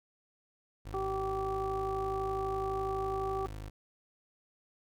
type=tone; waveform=25% pulse; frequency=52 Hz; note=G#1; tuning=3 cents sharp; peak=-37 dBFS; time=0.85-3.7 s; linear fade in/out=10 ms
type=harmonic tone; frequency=385.7 Hz; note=G4; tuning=28 cents flat; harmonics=1 / 2 / 3; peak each=-34 / -37 / -39 dBFS; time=0.94-3.46 s; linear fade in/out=0 ms
effects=none